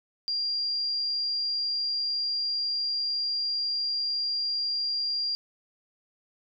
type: tone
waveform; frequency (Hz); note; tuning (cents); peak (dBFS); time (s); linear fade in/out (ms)
sine; 4777; D8; +29; -26; 0.28-5.35; 0
effects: none